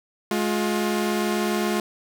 sawtooth tone pair together, 211.4 / 355.3 Hz, G#3 / F4, +31 / +30 cents, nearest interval major sixth, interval 899 cents, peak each -20 / -21 dBFS, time 0.31-1.8 s, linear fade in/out 2 ms, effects none

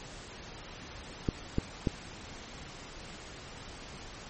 clicks, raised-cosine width 3 ms, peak -14 dBFS, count 3, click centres 1.288 / 1.584 / 1.872 s, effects pink hiss -46 dBFS RMS until 4.29 s + MP3 32 kbps

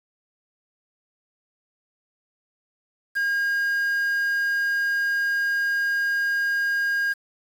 triangle tone with quantisation, 1620 Hz, G#6, 43 cents flat, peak -19 dBFS, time 3.15-7.14 s, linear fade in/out 20 ms, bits 7, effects none

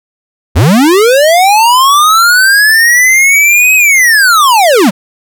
square linear two-way sweep, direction up then down, 64.2 to 2563 to 165.7 Hz, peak -4 dBFS, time 0.55-4.91 s, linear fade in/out 20 ms, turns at 3.75 s, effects none

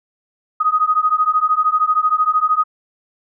sine beating tone pair, 1244.5 / 1257.5 Hz, D#6 / D#6, 0 / +18 cents, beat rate 13 Hz, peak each -16 dBFS, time 0.6-2.64 s, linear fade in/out 10 ms, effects none

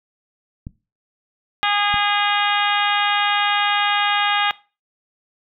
clicks, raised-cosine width 5 ms, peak -18 dBFS, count 2, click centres 0.669 / 1.942 s
harmonic tone, 410 Hz, G#4, 22 cents flat, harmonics 2 / 3 / 4 / 5 / 6 / 7 / 8 / 9, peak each -21 / -23 / -24 / -25 / -26 / -26 / -27 / -28 dBFS, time 1.63-4.51 s, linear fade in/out 0 ms
effects noise-tail reverb RT60 0.3 s tail -19 dB re dry

